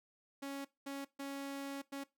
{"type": "tone bursts at uneven times", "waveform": "sawtooth", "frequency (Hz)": 277.2, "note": "C#4", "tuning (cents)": 0, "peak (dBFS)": -37, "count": 4, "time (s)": [[0.42, 0.65], [0.86, 1.05], [1.19, 1.82], [1.92, 2.04]], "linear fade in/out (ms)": 10, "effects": ["noise-tail reverb RT60 0.2 s tail -19 dB re dry"]}